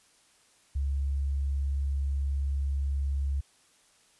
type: tone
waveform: sine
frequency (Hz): 69.3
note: C#2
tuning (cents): 0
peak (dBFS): -26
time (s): 0.75-3.41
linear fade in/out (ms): 10
effects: white hiss -63 dBFS RMS until 4.19 s + resampled to 24000 Hz